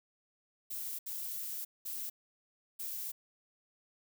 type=noise bursts at uneven times; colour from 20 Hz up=violet; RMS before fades=-40 dBFS; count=4; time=0.7-0.99 / 1.06-1.65 / 1.85-2.1 / 2.79-3.12 s; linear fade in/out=10 ms; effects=none